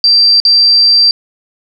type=tone with dropouts; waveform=sine; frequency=4699 Hz; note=D8; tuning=in tune; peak=-4 dBFS; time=0.04-1.11 s; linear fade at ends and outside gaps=1 ms; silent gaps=0.401-0.451 s; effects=7-bit